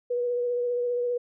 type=tone with vibrato; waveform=sine; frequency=486.4 Hz; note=B4; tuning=26 cents flat; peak=-24 dBFS; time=0.1-1.18 s; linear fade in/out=10 ms; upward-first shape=sine; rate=15 Hz; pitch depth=18 cents each way; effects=none